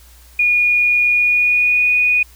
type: tone with pitch glide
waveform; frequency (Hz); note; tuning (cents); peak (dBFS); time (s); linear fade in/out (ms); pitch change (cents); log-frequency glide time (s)
sine; 2443 to 2470; D#7 to D#7; -32 to -13; -11; 0.39-2.23; 5; +19; 1.1-1.93
effects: added 60 Hz sine -43 dBFS peak until 2.35 s + white hiss -48 dBFS RMS until 2.35 s